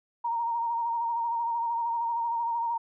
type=tone with vibrato; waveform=sine; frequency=932.3 Hz; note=A#5; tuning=in tune; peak=-26 dBFS; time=0.24-2.78 s; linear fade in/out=10 ms; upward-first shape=sine; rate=13 Hz; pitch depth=33 cents each way; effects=none